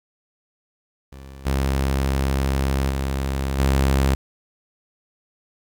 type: tone with level steps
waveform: sawtooth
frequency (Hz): 67.5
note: C#2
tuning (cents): -45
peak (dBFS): -34 / -15 / -18 / -12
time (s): 1.12-4.15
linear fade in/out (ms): 5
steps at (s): 1.45 / 2.89 / 3.58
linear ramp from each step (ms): 20
effects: 9-bit